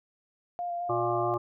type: tone with vibrato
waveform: sine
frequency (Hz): 698.5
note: F5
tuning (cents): 0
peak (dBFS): -30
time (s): 0.59-1.34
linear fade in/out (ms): 0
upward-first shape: square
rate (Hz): 4.6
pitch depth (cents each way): 13
type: harmonic tone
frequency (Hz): 118.7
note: A#2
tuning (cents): +32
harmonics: 1 / 3 / 5 / 7 / 9 / 10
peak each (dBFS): -36 / -30 / -34 / -36 / -35 / -34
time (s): 0.89-1.38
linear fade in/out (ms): 10
effects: none